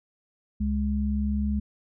sine tone pair together, 69.46 / 208 Hz, C#2 / G#3, +4 / +3 cents, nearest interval octave + perfect fifth, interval 1899 cents, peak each -26 dBFS, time 0.6-1.6 s, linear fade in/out 10 ms, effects none

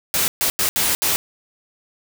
white noise bursts at uneven times, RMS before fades -19 dBFS, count 5, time 0.14-0.28 / 0.41-0.5 / 0.59-0.69 / 0.76-0.95 / 1.02-1.16 s, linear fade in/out 0 ms, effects none

